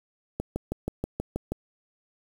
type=click train; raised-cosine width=2 ms; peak=-15 dBFS; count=8; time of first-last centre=0.4-1.52 s; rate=6.25 Hz; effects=7-bit